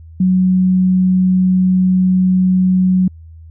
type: tone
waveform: sine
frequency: 185 Hz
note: F#3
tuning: in tune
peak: -9 dBFS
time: 0.2-3.08 s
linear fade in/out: 5 ms
effects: added 81 Hz sine -34 dBFS peak until 3.5 s